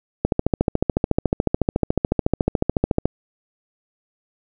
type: click train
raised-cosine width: 2 ms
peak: -3 dBFS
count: 40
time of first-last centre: 0.25-3.056 s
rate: 13.9 Hz
effects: none